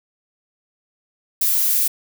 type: noise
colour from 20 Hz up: violet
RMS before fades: -18 dBFS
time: 1.41-1.88 s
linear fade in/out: 5 ms
effects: none